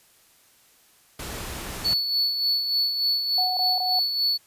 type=noise; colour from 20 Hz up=pink; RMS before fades=-34 dBFS; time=1.19-1.94 s; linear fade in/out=5 ms
type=tone with tremolo; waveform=triangle; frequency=4435 Hz; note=C#8; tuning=in tune; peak=-18 dBFS; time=1.84-4.38 s; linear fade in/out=20 ms; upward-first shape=sine; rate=3.4 Hz; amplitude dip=50%
type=tone bursts; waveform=sine; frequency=738 Hz; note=F#5; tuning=5 cents flat; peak=-26 dBFS; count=3; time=3.38-3.992 s; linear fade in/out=2 ms; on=190 ms; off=21 ms
effects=white hiss -58 dBFS RMS until 4.46 s + resampled to 32000 Hz